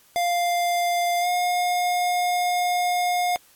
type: tone with pitch glide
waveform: square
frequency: 699 to 714.1 Hz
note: F5 to F5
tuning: +1 to +38 cents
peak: -21 dBFS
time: 0.16-3.36 s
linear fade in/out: 0 ms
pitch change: +37 cents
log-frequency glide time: 1.2-1.27 s
effects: white hiss -56 dBFS RMS until 3.55 s + AAC 64 kbps